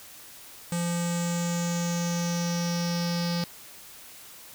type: tone with low-pass filter sweep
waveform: square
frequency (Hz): 172.2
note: F3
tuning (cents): -24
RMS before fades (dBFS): -28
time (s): 0.72-3.44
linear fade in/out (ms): 2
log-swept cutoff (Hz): 8300 to 4900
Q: 6.1
effects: white hiss -47 dBFS RMS until 4.54 s